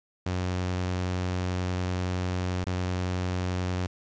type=tone with dropouts; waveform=sawtooth; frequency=91 Hz; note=F#2; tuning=28 cents flat; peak=-23 dBFS; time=0.26-3.87 s; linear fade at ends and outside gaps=5 ms; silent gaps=2.642-2.665 s; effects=resampled to 16000 Hz + 9-bit